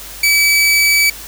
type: tone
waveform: sawtooth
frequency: 2294 Hz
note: D7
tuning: 41 cents flat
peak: -6 dBFS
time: 0.23-1.1 s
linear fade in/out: 5 ms
effects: added 50 Hz sine -38 dBFS peak until 1.27 s + white hiss -32 dBFS RMS until 1.27 s